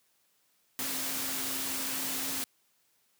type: tone in noise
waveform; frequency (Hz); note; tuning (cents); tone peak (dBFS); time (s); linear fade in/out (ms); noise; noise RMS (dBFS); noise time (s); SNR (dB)
sine; 265.9; C4; +28; -44; 0.79-2.44; 0; white; -34; 0.79-2.44; -13
effects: white hiss -71 dBFS RMS until 3.19 s + high-pass 100 Hz 12 dB/octave